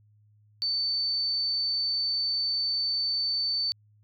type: tone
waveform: sine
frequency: 4535 Hz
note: C#8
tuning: 39 cents sharp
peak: -25 dBFS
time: 0.62-3.72 s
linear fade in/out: 0 ms
effects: added 105 Hz sine -58 dBFS peak until 4.03 s